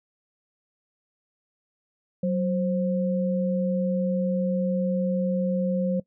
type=tone pair together; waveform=sine; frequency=186.5 / 527.5 Hz; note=F#3 / C5; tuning=+14 / +14 cents; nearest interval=octave + tritone; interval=1800 cents; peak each=-23 / -27 dBFS; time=2.23-6 s; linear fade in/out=5 ms; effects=noise-tail reverb RT60 0.1 s tail -21 dB re dry